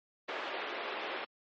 pink band-pass noise, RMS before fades -39 dBFS, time 0.28-1.25 s, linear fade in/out 10 ms, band 380 to 3300 Hz, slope 24 dB/octave, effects MP3 32 kbps

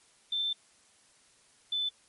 sine tone pair in turn, 3552 / 3513 Hz, A7 / A7, +16 / -3 cents, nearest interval unison, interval 19 cents, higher first, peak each -28 dBFS, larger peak neither, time 0.32-0.53 / 1.72-1.89 s, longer first, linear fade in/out 5 ms, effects white hiss -63 dBFS RMS until 2.08 s + MP3 48 kbps

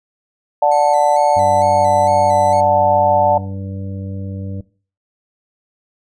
sine chord, D major, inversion none, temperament just, 587.3 / 734.2 / 881 Hz, D5 / F#5 / A5, 0 / -14 / +2 cents, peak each -14 dBFS, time 0.62-3.38 s, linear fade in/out 5 ms
5% pulse tone with vibrato, 2093 Hz, C7, in tune, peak -22 dBFS, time 0.71-2.61 s, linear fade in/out 10 ms, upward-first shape square, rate 2.2 Hz, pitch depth 77 cents each way
harmonic tone, 97 Hz, G2, 18 cents flat, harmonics 1 / 2 / 3 / 5 / 6, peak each -24 / -30 / -34 / -38 / -40 dBFS, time 1.36-4.61 s, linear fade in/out 5 ms
effects noise-tail reverb RT60 0.4 s tail -19 dB re dry + resampled to 22050 Hz

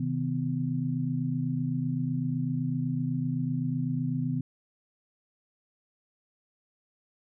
sine tone cluster, 130.6 / 158.5 / 251.3 Hz, C3 / D#3 / B3, -3 / +32 / +30 cents, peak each -31 dBFS, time 0-4.41 s, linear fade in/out 5 ms, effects none

